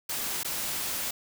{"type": "noise with dropouts", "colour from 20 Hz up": "white", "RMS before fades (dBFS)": -32, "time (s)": [0.09, 1.11], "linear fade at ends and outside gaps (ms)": 5, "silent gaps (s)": [0.433, 0.446], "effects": []}